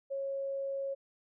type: tone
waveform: sine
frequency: 548 Hz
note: C#5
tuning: 20 cents flat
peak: -33 dBFS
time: 0.1-0.95 s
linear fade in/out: 20 ms
effects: none